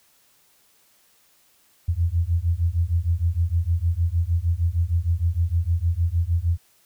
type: beating tone pair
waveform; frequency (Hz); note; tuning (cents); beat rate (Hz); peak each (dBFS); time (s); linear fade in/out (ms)
sine; 82 / 88.5; E2 / F2; -9 / +23; 6.5; -22 / -22; 1.88-6.58; 10
effects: white hiss -60 dBFS RMS until 6.85 s